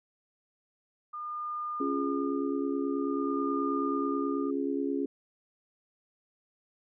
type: tone with tremolo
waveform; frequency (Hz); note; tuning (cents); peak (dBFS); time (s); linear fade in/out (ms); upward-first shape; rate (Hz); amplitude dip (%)
sine; 1212; D#6; -46; -32; 1.13-4.51; 10; sine; 0.48; 80
type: chord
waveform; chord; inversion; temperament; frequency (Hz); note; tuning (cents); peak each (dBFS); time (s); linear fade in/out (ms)
sine; Db major; none; just; 277.2 / 346.5 / 415.8; Db4 / F4 / Ab4; 0 / -14 / +2; -30 / -35 / -34; 1.8-5.06; 5
effects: none